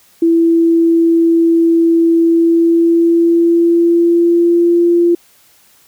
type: tone with pitch glide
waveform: sine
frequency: 332.6 to 344.1 Hz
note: E4 to F4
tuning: +16 to -26 cents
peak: -7 dBFS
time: 0.22-5.15 s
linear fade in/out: 5 ms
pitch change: +58 cents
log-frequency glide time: 2.22-4.85 s
effects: white hiss -49 dBFS RMS until 5.87 s

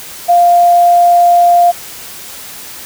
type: tone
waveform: sine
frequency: 698.5 Hz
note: F5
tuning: in tune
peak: -4 dBFS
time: 0.28-1.72 s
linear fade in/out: 20 ms
effects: white hiss -29 dBFS RMS until 2.85 s

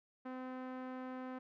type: tone with low-pass filter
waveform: sawtooth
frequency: 256.7 Hz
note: C4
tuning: 33 cents flat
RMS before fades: -45 dBFS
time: 0.25-1.39 s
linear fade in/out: 10 ms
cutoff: 1500 Hz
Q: 1.1
effects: none

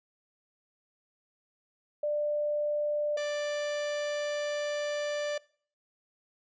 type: tone pair in turn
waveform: sine / 45% pulse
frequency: 593 / 588.9 Hz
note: D5 / D5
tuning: +17 / +5 cents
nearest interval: unison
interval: 12 cents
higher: first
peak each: -27 / -30 dBFS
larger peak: first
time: 2.03-3.17 / 3.17-5.38 s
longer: second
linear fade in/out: 5 ms
effects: noise-tail reverb RT60 0.5 s tail -23 dB re dry + resampled to 16000 Hz

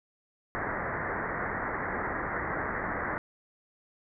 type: low-pass noise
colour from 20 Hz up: white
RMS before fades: -33 dBFS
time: 0.55-3.18 s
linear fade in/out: 0 ms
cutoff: 2000 Hz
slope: 96 dB/octave
effects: none

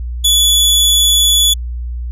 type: tone with amplitude modulation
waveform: sawtooth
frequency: 3425 Hz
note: A7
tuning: 47 cents flat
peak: -4 dBFS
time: 0.24-1.54 s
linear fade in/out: 10 ms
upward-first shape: sine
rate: 190 Hz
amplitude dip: 25%
effects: added 60 Hz sine -19 dBFS peak until 2.11 s + resampled to 32000 Hz

